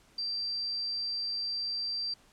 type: tone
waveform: sine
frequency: 4699 Hz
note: D8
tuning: in tune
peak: -31 dBFS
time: 0.18-2.14 s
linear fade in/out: 5 ms
effects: pink hiss -62 dBFS RMS until 2.32 s + low-pass 10000 Hz 12 dB/octave